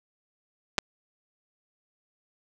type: clicks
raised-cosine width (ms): 0.2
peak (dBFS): -7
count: 2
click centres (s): 0.782 / 0.787
effects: none